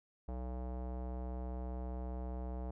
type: tone with low-pass filter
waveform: square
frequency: 62.5 Hz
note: B1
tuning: 21 cents sharp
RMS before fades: -41 dBFS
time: 0.28-2.71 s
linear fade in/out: 5 ms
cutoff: 730 Hz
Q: 2
effects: none